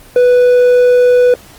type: tone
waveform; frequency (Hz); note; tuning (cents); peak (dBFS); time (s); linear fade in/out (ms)
triangle; 493.9; B4; 0; -3; 0.16-1.34; 2
effects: pink hiss -39 dBFS RMS until 1.58 s + Opus 24 kbps